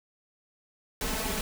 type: noise with comb filter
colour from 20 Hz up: pink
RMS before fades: -31 dBFS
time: 1.01-1.41 s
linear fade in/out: 2 ms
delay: 4.6 ms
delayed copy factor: +0.9
effects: none